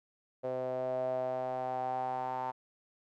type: tone with band-pass filter sweep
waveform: sawtooth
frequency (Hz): 128.3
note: C3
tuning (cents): -34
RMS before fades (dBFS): -35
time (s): 0.43-2.52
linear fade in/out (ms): 20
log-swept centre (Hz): 560 to 870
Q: 8
effects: none